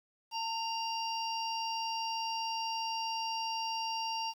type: harmonic tone with a mistuned harmonic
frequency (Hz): 932.3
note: A#5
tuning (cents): 0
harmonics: 1 / 3 / 5 / 6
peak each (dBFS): -35 / -40 / -42 / -43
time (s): 0.31-4.34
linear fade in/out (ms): 50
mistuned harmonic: 1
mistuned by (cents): -61
effects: 10-bit